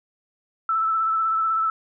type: tone with vibrato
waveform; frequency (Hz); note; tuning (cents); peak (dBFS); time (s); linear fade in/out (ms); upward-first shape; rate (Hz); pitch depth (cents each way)
sine; 1318.5; E6; 0; -19; 0.69-1.7; 2; sine; 16; 23
effects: none